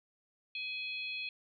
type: harmonic tone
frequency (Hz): 840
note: G#5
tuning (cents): +19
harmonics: 3 / 4 / 5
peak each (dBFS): -38 / -44 / -45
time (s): 0.55-1.29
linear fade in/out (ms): 2
effects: none